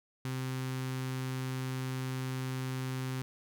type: tone with notch filter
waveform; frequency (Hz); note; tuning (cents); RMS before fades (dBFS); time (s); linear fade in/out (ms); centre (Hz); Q
sawtooth; 130; C3; -11; -36; 0.25-3.22; 0; 610; 1.3
effects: none